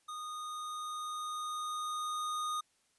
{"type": "tone with level ramp", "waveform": "square", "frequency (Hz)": 1233, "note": "D#6", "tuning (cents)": -16, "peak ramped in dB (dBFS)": [-41, -34], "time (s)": [0.08, 2.61], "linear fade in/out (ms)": 10, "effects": ["white hiss -73 dBFS RMS until 2.98 s", "resampled to 24000 Hz"]}